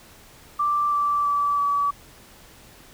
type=tone with pitch steps; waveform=sine; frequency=1174.7 / 1164.6 / 1154.5 / 1144.6 Hz; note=D6 / D6 / D6 / D6; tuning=0 / -15 / -30 / -45 cents; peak=-19 dBFS; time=0.59-1.91 s; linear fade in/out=10 ms; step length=330 ms; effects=pink hiss -49 dBFS RMS until 2.93 s